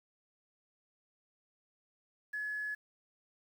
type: tone with quantisation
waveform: sine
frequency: 1700 Hz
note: G#6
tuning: 40 cents sharp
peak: -35 dBFS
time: 2.33-2.75 s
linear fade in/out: 10 ms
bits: 10
effects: none